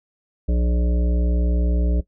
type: harmonic tone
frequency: 60 Hz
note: B1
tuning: 49 cents flat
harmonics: 1 / 3 / 5 / 7 / 9 / 10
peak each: -17 / -27 / -31 / -34 / -36 / -37 dBFS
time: 0.48-2.01 s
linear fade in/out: 10 ms
effects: noise-tail reverb RT60 0.1 s tail -17 dB re dry